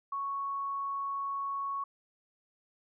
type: tone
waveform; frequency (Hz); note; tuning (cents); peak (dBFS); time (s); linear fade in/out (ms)
sine; 1108.7; C#6; 0; -32; 0.12-1.84; 5
effects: none